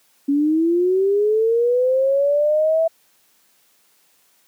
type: linear sweep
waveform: sine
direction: up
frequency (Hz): 277.2 to 659.3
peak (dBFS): -14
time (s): 0.28-2.88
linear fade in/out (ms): 10
effects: white hiss -59 dBFS RMS until 4.47 s + high-pass 150 Hz 12 dB/octave